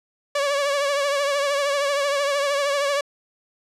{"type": "tone with vibrato", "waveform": "sawtooth", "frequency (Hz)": 566, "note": "C#5", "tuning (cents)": 36, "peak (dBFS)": -16, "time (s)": [0.35, 3.01], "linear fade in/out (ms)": 5, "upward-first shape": "triangle", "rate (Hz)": 13, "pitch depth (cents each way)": 62, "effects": ["low-pass 8000 Hz 12 dB/octave"]}